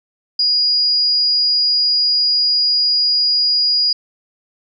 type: tone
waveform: sine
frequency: 4883 Hz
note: D#8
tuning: 33 cents flat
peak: -12 dBFS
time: 0.39-3.93 s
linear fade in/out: 5 ms
effects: none